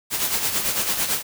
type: noise with tremolo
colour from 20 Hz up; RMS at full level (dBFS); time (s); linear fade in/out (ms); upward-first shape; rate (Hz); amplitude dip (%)
white; -21; 0.1-1.23; 50; sine; 9; 55
effects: none